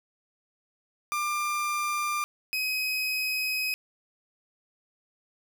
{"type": "tone pair in turn", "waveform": "30% pulse", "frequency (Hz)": [1193, 2528], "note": ["D6", "D#7"], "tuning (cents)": [27, 27], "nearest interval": "octave + minor second", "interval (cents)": 1300, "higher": "second", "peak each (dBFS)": -24, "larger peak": "neither", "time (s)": [[1.12, 2.24], [2.53, 3.74]], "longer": "second", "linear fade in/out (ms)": 0, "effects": []}